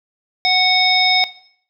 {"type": "harmonic tone", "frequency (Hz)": 740, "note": "F#5", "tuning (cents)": 0, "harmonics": [1, 3, 5, 7], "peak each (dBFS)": [-18, -18, -18, -18], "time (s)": [0.45, 1.24], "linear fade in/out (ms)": 0, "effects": ["noise-tail reverb RT60 0.6 s tail -17 dB re dry"]}